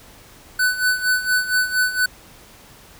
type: tone with tremolo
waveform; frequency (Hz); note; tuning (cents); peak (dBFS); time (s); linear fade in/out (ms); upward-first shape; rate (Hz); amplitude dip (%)
square; 1499; F#6; +22; -15; 0.59-2.06; 5; sine; 4.3; 75
effects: pink hiss -46 dBFS RMS until 2.99 s